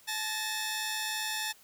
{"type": "tone pair together", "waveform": "10% pulse", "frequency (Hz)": [864.6, 1832], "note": ["A5", "A#6"], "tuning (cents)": [-31, -31], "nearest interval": "octave + minor second", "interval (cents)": 1300, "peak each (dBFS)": -26, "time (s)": [0.07, 1.53], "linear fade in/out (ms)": 20, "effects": ["white hiss -59 dBFS RMS until 1.63 s"]}